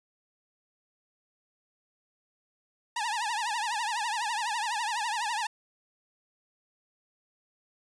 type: tone with vibrato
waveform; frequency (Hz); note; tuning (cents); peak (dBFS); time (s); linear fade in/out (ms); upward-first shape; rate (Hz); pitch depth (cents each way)
sawtooth; 894; A5; +27; -25; 2.96-5.47; 5; triangle; 12; 180
effects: resampled to 22050 Hz